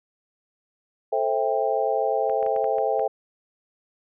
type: chord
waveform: sine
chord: A minor seventh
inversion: none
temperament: just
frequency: 440 / 528 / 660 / 792 Hz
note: A4 / C5 / E5 / G5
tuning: 0 / +16 / +2 / +18 cents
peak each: -26 dBFS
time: 1.12-3.08 s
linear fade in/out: 10 ms
type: clicks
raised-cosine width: 0.5 ms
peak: -26 dBFS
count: 7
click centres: 2.297 / 2.428 / 2.464 / 2.563 / 2.643 / 2.784 / 2.995 s
effects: none